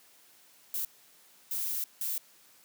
violet noise bursts at uneven times, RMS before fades -33 dBFS, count 3, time 0.74-0.85 / 1.51-1.84 / 2.01-2.18 s, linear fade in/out 2 ms, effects white hiss -60 dBFS RMS until 2.64 s + high-pass 150 Hz 12 dB/octave

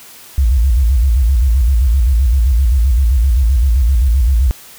sine tone with vibrato, 61.74 Hz, B1, in tune, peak -8 dBFS, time 0.38-4.51 s, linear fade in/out 0 ms, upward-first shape square, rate 7.7 Hz, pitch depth 170 cents each way, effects white hiss -38 dBFS RMS until 4.78 s

